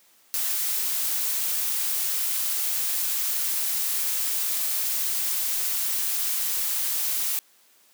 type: noise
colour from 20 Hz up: blue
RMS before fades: -26 dBFS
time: 0.34-7.39 s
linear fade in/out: 0 ms
effects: white hiss -59 dBFS RMS until 7.93 s + high-pass 200 Hz 12 dB/octave